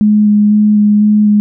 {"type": "tone with vibrato", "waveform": "sine", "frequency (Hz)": 209.5, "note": "G#3", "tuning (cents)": 15, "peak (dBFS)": -5, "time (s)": [0.01, 1.4], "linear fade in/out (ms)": 0, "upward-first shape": "square", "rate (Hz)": 2, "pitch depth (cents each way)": 10, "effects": []}